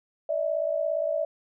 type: tone pair together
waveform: sine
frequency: 587.3 / 644.6 Hz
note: D5 / E5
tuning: 0 / -39 cents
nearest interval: major second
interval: 161 cents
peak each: -27 dBFS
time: 0.29-1.25 s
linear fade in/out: 5 ms
effects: none